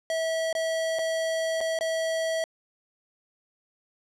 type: tone with dropouts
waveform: square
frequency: 649 Hz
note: E5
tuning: 27 cents flat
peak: -26 dBFS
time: 0.1-2.44 s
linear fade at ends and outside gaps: 1 ms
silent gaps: 0.528-0.551 / 0.987-0.991 / 1.606-1.611 / 1.789-1.809 s
effects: low-pass 10000 Hz 12 dB/octave